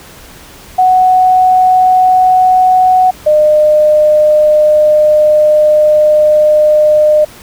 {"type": "tone pair in turn", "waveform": "sine", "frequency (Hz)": [741, 606.6], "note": ["F#5", "D#5"], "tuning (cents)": [2, -44], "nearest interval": "minor third", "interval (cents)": 346, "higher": "first", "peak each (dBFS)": -4, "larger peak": "neither", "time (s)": [[0.78, 3.11], [3.26, 7.25]], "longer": "second", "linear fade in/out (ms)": 10, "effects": ["pink hiss -35 dBFS RMS until 7.42 s"]}